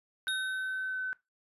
sine tone with pitch glide, 1526 to 1517.2 Hz, G6 to F#6, -47 to +43 cents, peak -32 dBFS, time 0.27-1.13 s, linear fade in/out 0 ms, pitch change -10 cents, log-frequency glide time 0.87-0.98 s
square tone with exponential decay, 3729 Hz, A#7, in tune, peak -31 dBFS, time 0.28-1.11 s, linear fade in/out 0 ms, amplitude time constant 180 ms
effects noise-tail reverb RT60 0.2 s tail -19 dB re dry + resampled to 32000 Hz

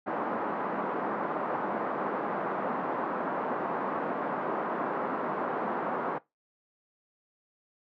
white band-pass noise, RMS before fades -32 dBFS, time 0.06-6.19 s, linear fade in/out 20 ms, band 190 to 1200 Hz, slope 24 dB/octave, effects noise-tail reverb RT60 0.2 s tail -21 dB re dry

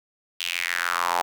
sawtooth tone with high-pass filter sweep, 87 Hz, F2, 6 cents flat, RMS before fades -26 dBFS, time 0.4-1.22 s, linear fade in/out 0 ms, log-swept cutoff 3100 to 800 Hz, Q 3.8, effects none

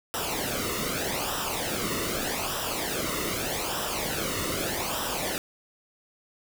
pink noise with flanger, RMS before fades -30 dBFS, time 0.14-5.38 s, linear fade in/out 0 ms, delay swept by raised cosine 0.45 to 1.26 ms, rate 0.82 Hz, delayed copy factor -0.7, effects none

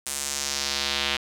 square tone with band-pass filter sweep, 70 Hz, C#2, 18 cents sharp, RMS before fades -28 dBFS, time 0.06-1.17 s, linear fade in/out 5 ms, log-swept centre 9100 to 3100 Hz, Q 1.8, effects none

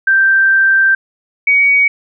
sine tone pair in turn, 1568 / 2252 Hz, G6 / C#7, 0 / +27 cents, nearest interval tritone, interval 627 cents, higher second, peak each -7 dBFS, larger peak neither, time 0.07-0.95 / 1.47-1.88 s, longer first, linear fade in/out 5 ms, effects none

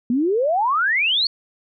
sine exponential sweep, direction up, 230 to 4505 Hz, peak -16 dBFS, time 0.1-1.27 s, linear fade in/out 2 ms, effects none

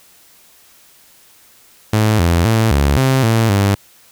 sawtooth tone with pitch steps, 108.2 / 85 / 111.8 / 70.8 / 132.4 / 113 / 99.7 Hz, A2 / F2 / A2 / C#2 / C3 / A2 / G2, -29 / -46 / +28 / +37 / +21 / +47 / +30 cents, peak -7 dBFS, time 1.93-3.75 s, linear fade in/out 5 ms, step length 260 ms, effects white hiss -48 dBFS RMS until 4.11 s

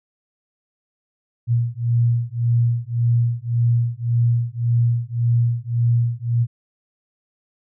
sine beating tone pair, 117.5 / 119.3 Hz, A#2 / A#2, +14 / +41 cents, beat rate 1.8 Hz, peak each -19 dBFS, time 1.47-6.47 s, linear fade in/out 50 ms, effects none

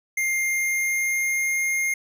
square tone with pitch glide, 2111 to 2127 Hz, C7 to C7, +15 to +28 cents, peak -22 dBFS, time 0.17-1.94 s, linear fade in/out 5 ms, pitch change +13 cents, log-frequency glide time 0.38-1.63 s, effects none

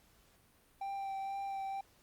triangle tone with vibrato, 784 Hz, G5, in tune, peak -35 dBFS, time 0.81-1.81 s, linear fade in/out 5 ms, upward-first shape sine, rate 2.1 Hz, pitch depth 14 cents each way, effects pink hiss -67 dBFS RMS until 2.02 s + Opus 48 kbps

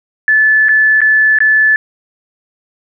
sine tone with dropouts, 1737 Hz, A6, 23 cents flat, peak -6 dBFS, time 0.28-1.76 s, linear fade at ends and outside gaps 1 ms, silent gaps 0.685-0.691 / 1.006-1.016 / 1.387-1.404 s, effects none

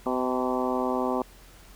harmonic tone with a mistuned harmonic, 127.1 Hz, C3, 50 cents flat, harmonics 2 / 3 / 4 / 5 / 6 / 7 / 8 / 9, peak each -29 / -31 / -32 / -33 / -34 / -34 / -35 / -36 dBFS, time 0.06-1.22 s, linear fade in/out 2 ms, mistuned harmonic 6, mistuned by +43 cents, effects added 44 Hz sine -51 dBFS peak until 1.75 s + pink hiss -53 dBFS RMS until 1.75 s

